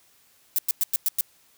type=noise bursts; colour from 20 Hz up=violet; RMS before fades=-22 dBFS; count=6; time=0.56-1.21 s; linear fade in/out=0 ms; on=25 ms; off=100 ms; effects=white hiss -60 dBFS RMS until 1.57 s